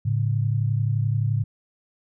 sine tone pair together, 109.2 / 140.78 Hz, A2 / C#3, -13 / +27 cents, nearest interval major third, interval 440 cents, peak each -21 / -25 dBFS, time 0.05-1.44 s, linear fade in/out 10 ms, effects none

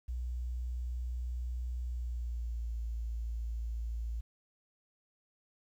sine tone with pitch glide, 61 to 56.92 Hz, B1 to A#1, -21 to -41 cents, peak -34 dBFS, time 0.08-4.21 s, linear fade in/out 10 ms, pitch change -120 cents, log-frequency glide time 1.84-2.78 s, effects 11-bit

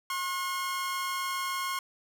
sawtooth tone pair together, 1075.8 / 1450 Hz, C6 / F#6, +48 / -35 cents, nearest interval perfect fourth, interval 517 cents, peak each -27 / -36 dBFS, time 0.1-1.79 s, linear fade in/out 2 ms, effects none

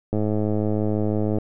click train, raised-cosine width 2 ms, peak -11 dBFS, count 134, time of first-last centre 0.13-1.385 s, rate 106 Hz, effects none

